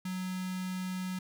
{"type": "tone with notch filter", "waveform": "square", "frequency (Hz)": 185, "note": "F#3", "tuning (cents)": 0, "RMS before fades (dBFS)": -36, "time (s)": [0.05, 1.19], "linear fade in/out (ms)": 5, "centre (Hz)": 520, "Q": 0.67, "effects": []}